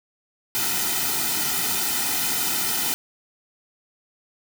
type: noise with comb filter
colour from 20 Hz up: white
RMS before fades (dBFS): -24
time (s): 0.55-2.94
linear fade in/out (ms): 0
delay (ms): 1.8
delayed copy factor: -1
effects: none